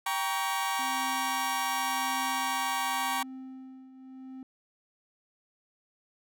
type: chord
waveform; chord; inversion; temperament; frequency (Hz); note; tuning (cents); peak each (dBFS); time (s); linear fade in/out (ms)
sawtooth; G diminished; none; just; 784 / 940.8 / 1128.9; G5 / Bb5 / Db6; 0 / +16 / +31; -29; 0.06-3.23; 5
type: tone with tremolo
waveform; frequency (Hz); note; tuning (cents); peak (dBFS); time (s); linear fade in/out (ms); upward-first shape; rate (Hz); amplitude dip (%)
triangle; 261.6; C4; 0; -37; 0.79-4.43; 2; triangle; 0.88; 70
effects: none